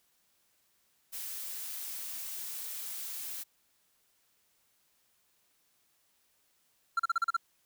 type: noise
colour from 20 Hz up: blue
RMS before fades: -40 dBFS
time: 1.12-3.44 s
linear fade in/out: 20 ms
type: tone bursts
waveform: triangle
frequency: 1366 Hz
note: F6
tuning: 39 cents flat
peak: -23 dBFS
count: 7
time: 6.97-7.367 s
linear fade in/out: 5 ms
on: 25 ms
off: 37 ms
effects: white hiss -72 dBFS RMS until 7.65 s